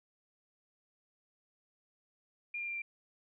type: tone with pitch steps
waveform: sine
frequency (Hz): 2408 / 2393 / 2378 / 2363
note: D7 / D7 / D7 / D7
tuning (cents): +43 / +32 / +21 / +10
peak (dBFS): -36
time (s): 2.54-2.82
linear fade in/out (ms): 5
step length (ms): 70
effects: none